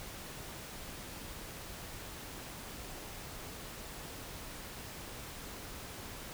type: silence
effects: pink hiss -46 dBFS RMS until 6.33 s